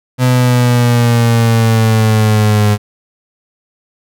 35% pulse exponential sweep, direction down, 127.1 to 103.83 Hz, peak -6 dBFS, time 0.18-2.78 s, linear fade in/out 50 ms, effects none

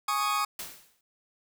40% pulse chord, Ab suspended fourth, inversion none, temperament equal, 830.6 / 1108.7 / 1244.5 Hz, Ab5 / Db6 / Eb6, 0 / 0 / 0 cents, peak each -33 / -29 / -28 dBFS, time 0.08-0.45 s, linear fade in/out 5 ms
white noise with exponential decay, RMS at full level -35 dBFS, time 0.59-1.01 s, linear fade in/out 2 ms, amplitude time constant 91 ms
effects none

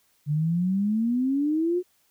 sine exponential sweep, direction up, 144.1 to 367.6 Hz, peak -21 dBFS, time 0.26-1.83 s, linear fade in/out 50 ms, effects white hiss -66 dBFS RMS until 2.1 s

